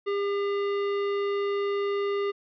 triangle tone with hard clipping, 402.4 Hz, G4, 45 cents sharp, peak -27 dBFS, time 0.06-2.32 s, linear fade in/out 20 ms, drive 18 dB, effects resampled to 11025 Hz

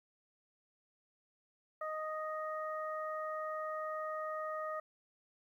harmonic tone, 622.3 Hz, D#5, in tune, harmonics 1 / 2 / 3, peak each -40 / -40 / -49 dBFS, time 1.81-4.8 s, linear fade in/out 5 ms, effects 12-bit

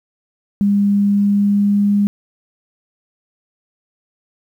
sine tone with pitch glide, 201.9 to 203.4 Hz, G#3 to G#3, -49 to -36 cents, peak -11 dBFS, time 0.61-2.07 s, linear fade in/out 0 ms, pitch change +13 cents, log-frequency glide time 0.97-1.92 s, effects 8-bit

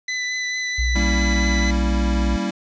sawtooth tone with vibrato, 2000 Hz, B6, 21 cents sharp, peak -19 dBFS, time 0.08-1.71 s, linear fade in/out 5 ms, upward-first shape triangle, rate 4.5 Hz, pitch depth 14 cents each way
sine tone, 60.6 Hz, B1, 32 cents flat, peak -18 dBFS, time 0.78-2.37 s, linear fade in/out 10 ms
square chord, G diminished seventh, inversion none, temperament equal, 196 / 233.1 / 277.2 / 329.6 Hz, G3 / Bb3 / Db4 / Fb4, 0 / 0 / 0 / 0 cents, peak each -25 / -29 / -31 / -29 dBFS, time 0.95-2.51 s, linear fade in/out 10 ms
effects resampled to 16000 Hz + 8-bit

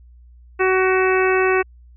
harmonic tone, 375.1 Hz, F#4, 24 cents sharp, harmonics 1 / 2 / 3 / 4 / 5 / 6 / 7, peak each -16 / -25 / -24 / -24 / -25 / -28 / -26 dBFS, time 0.59-1.63 s, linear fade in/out 20 ms, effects added 60 Hz sine -43 dBFS peak until 1.96 s

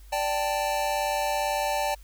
square chord, D suspended fourth, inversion none, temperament just, 587.3 / 783.1 / 881 Hz, D5 / G5 / A5, 0 / -2 / +2 cents, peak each -30 dBFS, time 0.12-1.95 s, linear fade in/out 10 ms, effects added 50 Hz sine -45 dBFS peak until 2.03 s + white hiss -59 dBFS RMS until 2.03 s

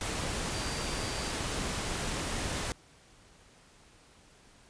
sine tone in noise, 4699 Hz, D8, in tune, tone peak -44 dBFS, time 0.54-1.31 s, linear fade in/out 0 ms, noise pink, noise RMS -34 dBFS, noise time 0.01-2.72 s, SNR -13 dB, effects pink hiss -59 dBFS RMS until 4.69 s + resampled to 22050 Hz

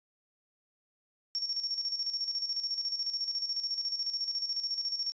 sine tone with tremolo, 5500 Hz, F8, 27 cents flat, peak -29 dBFS, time 1.35-5.12 s, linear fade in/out 0 ms, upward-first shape square, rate 14 Hz, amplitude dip 60%, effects resampled to 16000 Hz

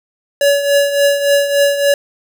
square tone with tremolo, 567 Hz, C#5, 39 cents sharp, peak -8 dBFS, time 0.41-1.94 s, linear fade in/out 2 ms, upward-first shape triangle, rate 3.5 Hz, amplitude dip 70%, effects none

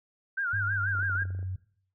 sine tone with vibrato, 1500 Hz, F#6, 23 cents sharp, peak -27 dBFS, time 0.37-1.24 s, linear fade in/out 10 ms, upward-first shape sine, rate 6.2 Hz, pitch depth 140 cents each way
sine tone with pitch glide, 100 to 93.3 Hz, G2 to F#2, +35 to +15 cents, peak -31 dBFS, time 0.53-1.56 s, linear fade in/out 5 ms, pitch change -120 cents, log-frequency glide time 0.69-1.22 s
clicks, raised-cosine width 2 ms, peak -37 dBFS, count 11, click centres 0.952 / 0.99 / 1.028 / 1.097 / 1.154 / 1.222 / 1.254 / 1.305 / 1.349 / 1.391 / 1.428 s
effects noise-tail reverb RT60 0.6 s tail -18 dB re dry

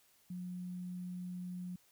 sine tone with sample-and-hold, 180 Hz, F#3, 47 cents flat, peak -40 dBFS, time 0.3-1.76 s, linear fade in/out 5 ms, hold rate 11025 Hz, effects white hiss -69 dBFS RMS until 1.91 s

